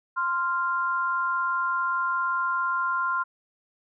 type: tone pair together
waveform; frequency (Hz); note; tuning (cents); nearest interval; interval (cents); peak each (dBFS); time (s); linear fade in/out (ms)
sine; 1046.5 / 1391.3; C6 / F6; 0 / -7; perfect fourth; 493; -26; 0.16-3.24; 20
effects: none